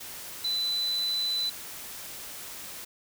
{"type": "tone in noise", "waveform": "sine", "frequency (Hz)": 4000, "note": "B7", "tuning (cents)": 21, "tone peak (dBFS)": -26, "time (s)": [0.44, 1.5], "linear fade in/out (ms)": 10, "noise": "white", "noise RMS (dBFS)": -41, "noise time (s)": [0, 2.85], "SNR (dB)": 12, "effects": []}